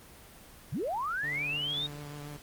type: linear sweep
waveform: sine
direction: up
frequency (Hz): 92.2 to 3772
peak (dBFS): -30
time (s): 0.72-1.87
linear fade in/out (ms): 10
type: tone with vibrato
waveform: sawtooth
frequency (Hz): 146.3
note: D3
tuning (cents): -6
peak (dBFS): -37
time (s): 1.23-2.37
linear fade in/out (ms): 5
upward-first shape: triangle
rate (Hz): 6.8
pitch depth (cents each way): 19
effects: pink hiss -52 dBFS RMS until 2.42 s + Opus 24 kbps